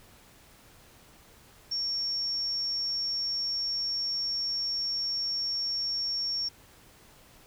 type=tone; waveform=sine; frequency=5500 Hz; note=F8; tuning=27 cents flat; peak=-28 dBFS; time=1.71-6.49 s; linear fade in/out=10 ms; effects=pink hiss -56 dBFS RMS until 7.46 s